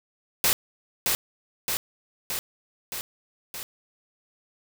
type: noise with echo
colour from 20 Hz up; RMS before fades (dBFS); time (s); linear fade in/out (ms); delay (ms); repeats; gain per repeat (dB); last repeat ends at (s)
white; -21; 0.44-0.53; 0; 620; 5; -3; 3.63
effects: none